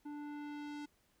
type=tone with low-pass filter sweep; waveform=square; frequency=293.7 Hz; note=D4; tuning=in tune; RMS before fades=-45 dBFS; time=0.05-0.86 s; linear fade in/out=10 ms; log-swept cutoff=1000 to 6700 Hz; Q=0.75; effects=pink hiss -74 dBFS RMS until 1.2 s